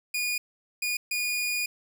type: tone bursts at uneven times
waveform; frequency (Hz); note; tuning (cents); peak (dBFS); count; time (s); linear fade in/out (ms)
sawtooth; 2446; D#7; -30; -23; 3; 0.14-0.38 / 0.82-0.97 / 1.11-1.66; 5
effects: none